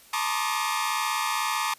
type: tone cluster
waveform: sawtooth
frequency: 871 / 947 / 1072 / 1170 / 1232 Hz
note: A5 / A#5 / C6 / D6 / D#6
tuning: -18 / +27 / +42 / -7 / -17 cents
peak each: -28 dBFS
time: 0.13-1.74 s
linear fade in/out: 5 ms
effects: white hiss -53 dBFS RMS until 1.78 s + resampled to 32000 Hz

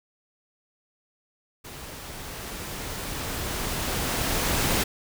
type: noise with level ramp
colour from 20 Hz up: pink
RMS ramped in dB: -41 to -23 dBFS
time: 1.64-4.84 s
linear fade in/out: 10 ms
effects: none

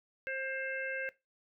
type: harmonic tone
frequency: 530 Hz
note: C5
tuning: 22 cents sharp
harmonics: 1 / 3 / 4 / 5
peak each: -40 / -38 / -42 / -45 dBFS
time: 0.27-1.09 s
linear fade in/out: 0 ms
effects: noise-tail reverb RT60 0.2 s tail -17 dB re dry

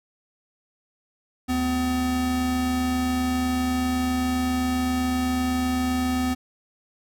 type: tone pair together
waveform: square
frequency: 75.16 / 253.2 Hz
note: D2 / B3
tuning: +41 / +43 cents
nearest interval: octave + major sixth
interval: 2102 cents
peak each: -31 / -23 dBFS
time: 1.48-6.35 s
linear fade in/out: 20 ms
effects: none

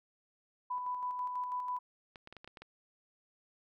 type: tone with tremolo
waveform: sine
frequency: 994 Hz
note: B5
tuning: 11 cents sharp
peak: -33 dBFS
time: 0.7-1.79 s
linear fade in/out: 10 ms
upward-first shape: square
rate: 6.1 Hz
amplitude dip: 35%
type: clicks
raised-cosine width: 0.3 ms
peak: -33 dBFS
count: 8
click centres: 2.158 / 2.274 / 2.326 / 2.367 / 2.445 / 2.476 / 2.572 / 2.62 s
effects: none

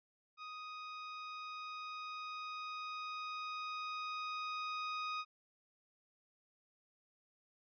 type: tone with level ramp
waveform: sawtooth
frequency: 1248 Hz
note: D#6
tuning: 5 cents sharp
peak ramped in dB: -42 to -34 dBFS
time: 0.37-5.25 s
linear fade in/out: 50 ms
effects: resampled to 11025 Hz

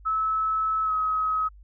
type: tone with pitch glide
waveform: sine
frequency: 1300 to 1273.2 Hz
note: E6 to D#6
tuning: -24 to +39 cents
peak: -22 dBFS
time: 0.05-1.49 s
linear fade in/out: 20 ms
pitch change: -37 cents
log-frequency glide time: 0.84-0.92 s
effects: added 50 Hz sine -46 dBFS peak until 1.63 s

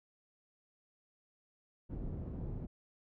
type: low-pass noise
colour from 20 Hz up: pink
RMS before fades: -41 dBFS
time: 1.89-2.67 s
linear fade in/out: 20 ms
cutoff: 290 Hz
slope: 12 dB/octave
effects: none

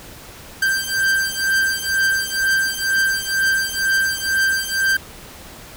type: beating tone pair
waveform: 45% pulse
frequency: 1568 / 1570.1 Hz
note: G6 / G6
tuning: 0 / +2 cents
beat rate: 2.1 Hz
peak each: -20 dBFS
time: 0.62-4.97 s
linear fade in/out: 5 ms
effects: pink hiss -39 dBFS RMS until 5.76 s

